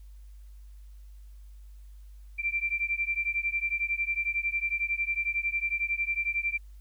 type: beating tone pair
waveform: sine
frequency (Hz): 2349 / 2360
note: D7 / D7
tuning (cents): 0 / +8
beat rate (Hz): 11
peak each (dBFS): -30 / -30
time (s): 2.38-6.58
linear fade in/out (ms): 20
effects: added 50 Hz sine -45 dBFS peak until 6.8 s + white hiss -69 dBFS RMS until 6.8 s